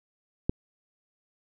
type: click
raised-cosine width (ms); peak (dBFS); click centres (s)
3; -11; 0.495
effects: none